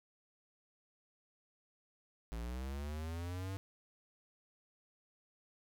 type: linear sweep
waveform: square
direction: up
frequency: 54.6 to 98 Hz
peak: -40 dBFS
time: 2.32-3.57 s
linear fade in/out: 0 ms
effects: none